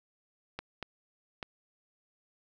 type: clicks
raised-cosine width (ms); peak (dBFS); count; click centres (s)
0.3; -21; 3; 0.59 / 0.827 / 1.428
effects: none